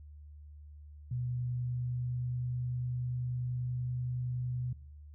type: tone with pitch glide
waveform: sine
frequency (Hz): 123.47 to 124.69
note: B2 to B2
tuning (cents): 0 to +17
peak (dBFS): -32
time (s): 1.11-4.73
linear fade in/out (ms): 5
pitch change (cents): +17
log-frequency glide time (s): 1.32-4.04
effects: noise-tail reverb RT60 0.6 s tail -21 dB re dry + added 74 Hz sine -48 dBFS peak until 5.14 s